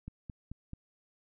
click train, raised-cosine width 5 ms, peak -29 dBFS, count 4, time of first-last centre 0.08-0.734 s, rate 4.59 Hz, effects none

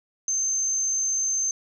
sine tone, 6272 Hz, G8, in tune, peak -22 dBFS, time 0.28-1.51 s, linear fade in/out 2 ms, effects none

